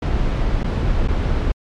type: noise with dropouts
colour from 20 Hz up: brown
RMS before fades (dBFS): -18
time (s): 0.02-1.52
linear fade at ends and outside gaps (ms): 5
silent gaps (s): 0.634-0.642 / 1.077-1.083
effects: low-pass 4000 Hz 12 dB/octave + MP3 96 kbps